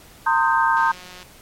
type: chord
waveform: sine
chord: C minor seventh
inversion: third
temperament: equal with one note detuned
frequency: 915.3 / 1046.5 / 1244.5 / 1568 Hz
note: Bb5 / C6 / Eb6 / G6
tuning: -32 / 0 / 0 / 0 cents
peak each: -18 / -22 / -23 / -21 dBFS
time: 0.26-0.92 s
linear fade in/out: 10 ms
type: click train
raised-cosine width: 0.2 ms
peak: -23 dBFS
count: 84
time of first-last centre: 0.77-1.229 s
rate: 181 Hz
effects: pink hiss -47 dBFS RMS until 1.41 s + MP3 64 kbps